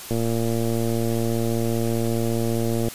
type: click train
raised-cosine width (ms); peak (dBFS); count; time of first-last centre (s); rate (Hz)
2; -12; 320; 0.11-2.884; 115
effects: white hiss -37 dBFS RMS until 2.94 s + resampled to 32000 Hz